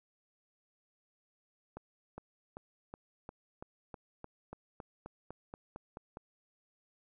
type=accelerating click train; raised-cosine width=1 ms; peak=-30 dBFS; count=16; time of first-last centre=1.77-6.171 s; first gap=410 ms; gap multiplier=0.95; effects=none